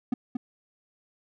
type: tone with echo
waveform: triangle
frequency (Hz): 247.3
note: B3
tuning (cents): +3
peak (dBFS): -20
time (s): 0.12-0.14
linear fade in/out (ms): 5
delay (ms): 230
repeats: 1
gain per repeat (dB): -4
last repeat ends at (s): 0.37
effects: none